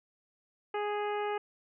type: harmonic tone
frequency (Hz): 414.9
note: G#4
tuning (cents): -2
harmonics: 1 / 2 / 3 / 4 / 5 / 6 / 7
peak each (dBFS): -33 / -35 / -41 / -45 / -46 / -48 / -50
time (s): 0.74-1.38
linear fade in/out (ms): 5
effects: none

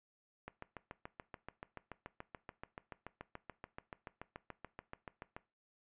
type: click train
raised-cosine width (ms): 0.5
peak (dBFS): -30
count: 35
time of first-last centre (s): 0.48-5.365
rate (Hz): 6.96
effects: noise-tail reverb RT60 0.3 s tail -19 dB re dry + resampled to 8000 Hz

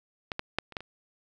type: clicks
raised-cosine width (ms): 0.3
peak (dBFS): -16 / -15 / -10 / -30 / -16 / -27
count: 6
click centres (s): 0.318 / 0.394 / 0.586 / 0.723 / 0.768 / 0.806
effects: none

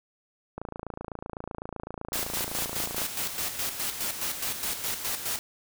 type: click train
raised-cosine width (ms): 1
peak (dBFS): -21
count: 69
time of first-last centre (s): 0.58-3.017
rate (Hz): 27.9
type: noise with tremolo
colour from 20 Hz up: white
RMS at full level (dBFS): -30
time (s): 2.13-5.39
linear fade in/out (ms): 0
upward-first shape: square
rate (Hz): 4.8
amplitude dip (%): 55
effects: none

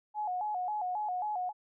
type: tone with vibrato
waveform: sine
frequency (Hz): 784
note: G5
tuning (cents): 0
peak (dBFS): -31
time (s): 0.14-1.53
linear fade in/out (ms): 50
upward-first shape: square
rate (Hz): 3.7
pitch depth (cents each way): 130
effects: none

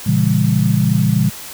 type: chord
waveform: sine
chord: A# diminished seventh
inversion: none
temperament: just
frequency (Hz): 116.54 / 139.85 / 167.82 / 201.4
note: A#2 / C#3 / E3 / G3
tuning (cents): 0 / +16 / +31 / +47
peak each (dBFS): -17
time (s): 0.06-1.3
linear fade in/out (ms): 10
effects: white hiss -32 dBFS RMS until 1.53 s

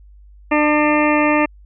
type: harmonic tone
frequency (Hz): 299.7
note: D4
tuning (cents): +35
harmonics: 1 / 2 / 3 / 4 / 6 / 7 / 8 / 9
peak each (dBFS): -16 / -19 / -21 / -22 / -24 / -24 / -25 / -26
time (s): 0.51-1.46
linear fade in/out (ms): 10
effects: added 50 Hz sine -41 dBFS peak until 1.65 s

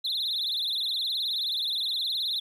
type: tone with vibrato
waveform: sine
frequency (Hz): 3796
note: A#7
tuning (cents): +31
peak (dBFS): -24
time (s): 0.04-2.4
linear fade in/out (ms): 10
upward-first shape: triangle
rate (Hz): 19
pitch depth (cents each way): 210
effects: tanh soft clip ceiling -25 dBFS + 10-bit

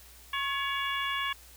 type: harmonic tone with a mistuned harmonic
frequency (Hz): 564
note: C#5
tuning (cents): +30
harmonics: 2 / 3 / 4 / 5 / 6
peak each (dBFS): -33 / -35 / -36 / -37 / -38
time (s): 0.33-1.33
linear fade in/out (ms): 5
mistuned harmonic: 2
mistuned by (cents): -53
effects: added 60 Hz sine -55 dBFS peak until 1.56 s + white hiss -54 dBFS RMS until 1.56 s

